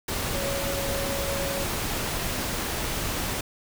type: tone in noise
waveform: sine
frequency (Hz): 554.4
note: C#5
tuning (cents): 0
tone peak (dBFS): -31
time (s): 0.34-1.64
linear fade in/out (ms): 5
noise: pink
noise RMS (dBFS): -29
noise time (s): 0.08-3.41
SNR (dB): -5
effects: none